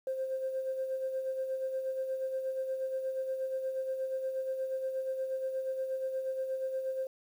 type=tone with tremolo; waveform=sine; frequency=526 Hz; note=C5; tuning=9 cents sharp; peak=-29 dBFS; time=0.07-7.07 s; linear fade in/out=2 ms; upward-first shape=sine; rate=8.4 Hz; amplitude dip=50%; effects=tanh soft clip ceiling -26 dBFS + 10-bit